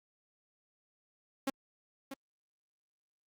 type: tone with echo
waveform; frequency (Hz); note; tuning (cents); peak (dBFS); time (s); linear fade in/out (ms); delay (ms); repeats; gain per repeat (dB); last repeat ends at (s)
sawtooth; 271; C#4; -39; -26; 1.47-1.5; 5; 640; 1; -10; 2.14
effects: Opus 48 kbps